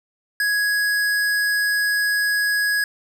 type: tone with hard clipping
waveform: sine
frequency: 1666 Hz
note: G#6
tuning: 5 cents sharp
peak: -19 dBFS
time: 0.4-2.84 s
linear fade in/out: 2 ms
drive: 18 dB
effects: none